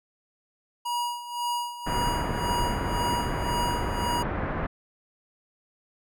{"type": "tone with tremolo", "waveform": "square", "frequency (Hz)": 960, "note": "B5", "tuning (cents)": -49, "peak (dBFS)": -26, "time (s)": [0.85, 4.23], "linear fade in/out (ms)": 10, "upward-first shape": "sine", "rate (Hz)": 1.9, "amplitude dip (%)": 75}
{"type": "low-pass noise", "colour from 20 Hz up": "pink", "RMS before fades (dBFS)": -29, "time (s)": [1.86, 4.67], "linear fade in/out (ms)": 10, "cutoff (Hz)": 1800, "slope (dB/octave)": 24}
{"effects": []}